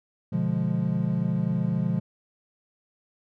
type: chord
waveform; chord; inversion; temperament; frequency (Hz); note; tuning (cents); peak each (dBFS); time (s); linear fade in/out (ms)
triangle; B diminished seventh; none; equal; 123.47 / 146.83 / 174.61 / 207.7; B2 / D3 / F3 / Ab3; 0 / 0 / 0 / 0; -28 / -28 / -24 / -28; 0.32-2; 10
effects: none